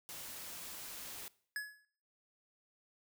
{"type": "noise", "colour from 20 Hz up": "white", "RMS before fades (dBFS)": -47, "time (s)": [0.09, 1.28], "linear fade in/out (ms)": 0}
{"type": "tone with exponential decay", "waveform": "square", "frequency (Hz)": 1693, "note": "G#6", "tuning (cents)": 33, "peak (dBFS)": -35, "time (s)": [1.56, 1.85], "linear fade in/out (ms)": 1, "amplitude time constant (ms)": 62}
{"effects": ["noise-tail reverb RT60 0.6 s tail -22 dB re dry"]}